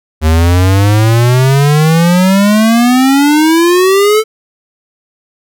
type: exponential sweep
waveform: square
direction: up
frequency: 76.9 to 443 Hz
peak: -6 dBFS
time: 0.21-4.24 s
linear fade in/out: 50 ms
effects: none